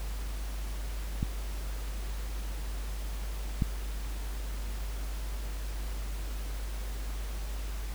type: clicks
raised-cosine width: 5 ms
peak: -17 / -14 dBFS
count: 2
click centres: 1.229 / 3.622 s
effects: added 50 Hz sine -33 dBFS peak until 7.94 s + pink hiss -46 dBFS RMS until 7.94 s